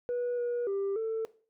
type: tone with pitch steps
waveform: sine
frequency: 487.1 / 481.5 / 395 / 445.8 Hz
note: B4 / B4 / G4 / A4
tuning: -24 / -44 / +13 / +23 cents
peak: -27 dBFS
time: 0.09-1.25 s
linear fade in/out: 0 ms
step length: 290 ms
effects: noise-tail reverb RT60 0.4 s tail -18 dB re dry + tanh soft clip ceiling -27 dBFS